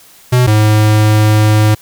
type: tone pair in turn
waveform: square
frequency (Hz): 124.9 / 107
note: B2 / A2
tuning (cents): +20 / -48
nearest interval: minor third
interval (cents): 268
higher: first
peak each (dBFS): -7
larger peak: neither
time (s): 0.32-0.47 / 0.47-1.75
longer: second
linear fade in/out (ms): 10
effects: white hiss -42 dBFS RMS until 1.81 s